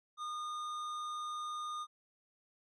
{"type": "tone with tanh clipping", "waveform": "triangle", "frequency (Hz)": 1221, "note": "D#6", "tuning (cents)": -33, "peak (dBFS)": -40, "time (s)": [0.17, 1.87], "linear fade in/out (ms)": 50, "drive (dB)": 16, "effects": []}